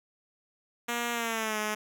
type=tone with pitch glide; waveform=5% pulse; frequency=237.6 to 212.9 Hz; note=A#3 to G#3; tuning=+33 to +43 cents; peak=-18 dBFS; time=0.88-1.75 s; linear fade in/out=10 ms; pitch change=-190 cents; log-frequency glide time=1.12-1.58 s; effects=none